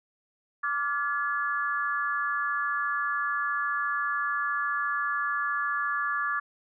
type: tone cluster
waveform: sine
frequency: 1168 / 1402 / 1703 Hz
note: D6 / F6 / G#6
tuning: -10 / +6 / +43 cents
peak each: -29 / -33 / -30 dBFS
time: 0.63-6.4 s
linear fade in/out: 10 ms
effects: none